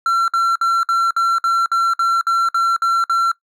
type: tone bursts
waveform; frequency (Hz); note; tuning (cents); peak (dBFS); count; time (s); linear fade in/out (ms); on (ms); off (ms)
triangle; 1357; E6; +50; -11; 12; 0.06-3.316; 2; 220; 56
effects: noise-tail reverb RT60 0.1 s tail -20 dB re dry